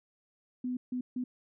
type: tone bursts at uneven times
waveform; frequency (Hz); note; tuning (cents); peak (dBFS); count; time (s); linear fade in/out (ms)
sine; 250.4; B3; +24; -31; 3; 0.64-0.77 / 0.92-1.01 / 1.16-1.24; 5
effects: none